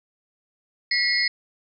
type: tone cluster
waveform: sine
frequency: 1947 / 2158 / 4331 / 5030 Hz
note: B6 / C#7 / C#8 / D#8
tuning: -25 / -47 / -41 / +18 cents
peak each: -25 dBFS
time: 0.91-1.28 s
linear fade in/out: 5 ms
effects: none